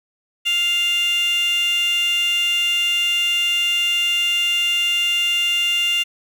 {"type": "tone with high-pass filter", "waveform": "15% pulse", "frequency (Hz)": 698.5, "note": "F5", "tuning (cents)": 0, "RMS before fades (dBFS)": -19, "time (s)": [0.45, 6.04], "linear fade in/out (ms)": 20, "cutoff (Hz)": 2800, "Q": 6.5, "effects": []}